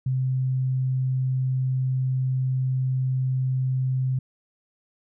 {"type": "tone", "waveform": "sine", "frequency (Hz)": 130, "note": "C3", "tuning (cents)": -11, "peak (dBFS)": -21, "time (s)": [0.06, 4.19], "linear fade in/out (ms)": 5, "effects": []}